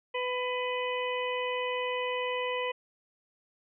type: harmonic tone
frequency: 499.4 Hz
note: B4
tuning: 19 cents sharp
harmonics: 1 / 2 / 4 / 5 / 6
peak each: -32 / -35 / -38 / -39 / -40 dBFS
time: 0.14-2.72 s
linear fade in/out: 10 ms
effects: none